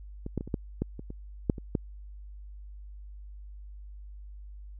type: clicks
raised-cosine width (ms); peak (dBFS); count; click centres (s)
3; -23 / -16 / -23 / -27 / -15 / -15 / -26 / -27 / -10 / -27 / -13; 11; 0.264 / 0.377 / 0.409 / 0.476 / 0.542 / 0.82 / 0.994 / 1.104 / 1.498 / 1.582 / 1.752
effects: added 50 Hz sine -42 dBFS peak until 4.79 s